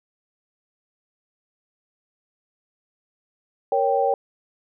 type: chord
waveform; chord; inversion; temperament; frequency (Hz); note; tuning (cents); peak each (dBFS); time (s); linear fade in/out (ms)
sine; G diminished; first; equal; 466.2 / 554.4 / 784; Bb4 / Db5 / G5; 0 / 0 / 0; -23 / -22 / -21; 3.72-4.14; 2
effects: none